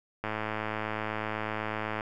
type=click train; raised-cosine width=0.5 ms; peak=-17 dBFS; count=192; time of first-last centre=0.24-2.009 s; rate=108 Hz; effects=none